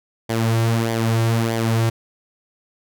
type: tone with flanger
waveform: sawtooth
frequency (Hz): 114.1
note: A#2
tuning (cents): -37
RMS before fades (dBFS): -19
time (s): 0.29-1.9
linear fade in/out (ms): 10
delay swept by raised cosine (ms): 0.74 to 4.14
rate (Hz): 1.6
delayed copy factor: -0.6
effects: none